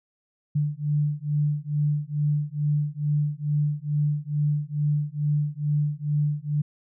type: beating tone pair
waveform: sine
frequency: 146.8 / 149.1 Hz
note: D3 / D3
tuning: 0 / +27 cents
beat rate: 2.3 Hz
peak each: -25 dBFS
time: 0.55-6.62 s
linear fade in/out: 10 ms
effects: none